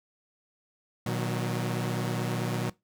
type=chord; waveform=sawtooth; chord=B major; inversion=none; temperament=equal with one note detuned; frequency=120.3 / 155.56 / 185 Hz; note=B2 / D#3 / F#3; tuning=-45 / 0 / 0 cents; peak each=-27 / -31 / -29 dBFS; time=1.06-2.7 s; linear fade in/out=5 ms; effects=noise-tail reverb RT60 0.2 s tail -21 dB re dry